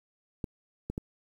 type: clicks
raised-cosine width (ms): 3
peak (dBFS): -20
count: 3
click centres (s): 0.442 / 0.9 / 0.979
effects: 9-bit